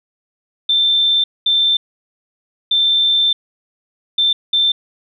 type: tone bursts at uneven times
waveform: sine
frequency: 3561 Hz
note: A7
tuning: 20 cents sharp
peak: -11 dBFS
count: 5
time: 0.69-1.24 / 1.46-1.77 / 2.71-3.33 / 4.18-4.33 / 4.53-4.72 s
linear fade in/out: 5 ms
effects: none